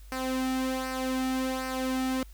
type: tone with flanger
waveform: sawtooth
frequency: 259.9 Hz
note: C4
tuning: 11 cents flat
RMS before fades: -30 dBFS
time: 0.12-2.23 s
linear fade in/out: 0 ms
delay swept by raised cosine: 0.28 to 1.88 ms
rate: 1.3 Hz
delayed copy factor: -0.6
effects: added 50 Hz sine -45 dBFS peak until 2.33 s + white hiss -60 dBFS RMS until 2.33 s